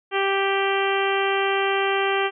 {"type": "harmonic tone", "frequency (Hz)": 392, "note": "G4", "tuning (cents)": 0, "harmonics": [1, 2, 3, 4, 5, 6, 7, 8], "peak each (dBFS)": [-23, -26, -28, -29, -30, -31, -31, -32], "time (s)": [0.11, 2.31], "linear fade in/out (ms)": 50, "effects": []}